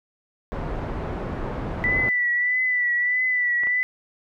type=low-pass noise; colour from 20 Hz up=pink; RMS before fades=-29 dBFS; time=0.52-2.09 s; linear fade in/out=0 ms; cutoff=1100 Hz; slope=12 dB/octave
type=tone with vibrato; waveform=sine; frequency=1975.5 Hz; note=B6; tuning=in tune; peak=-19 dBFS; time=1.84-3.83 s; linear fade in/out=0 ms; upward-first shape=triangle; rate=1.6 Hz; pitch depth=46 cents each way
type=clicks; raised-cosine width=0.5 ms; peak=-22 dBFS; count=2; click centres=3.635 / 3.671 s
effects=none